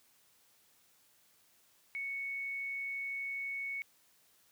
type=tone; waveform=sine; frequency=2217 Hz; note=C#7; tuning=in tune; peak=-36 dBFS; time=1.95-3.82 s; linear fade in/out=0 ms; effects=white hiss -68 dBFS RMS until 4.51 s + high-pass 60 Hz 12 dB/octave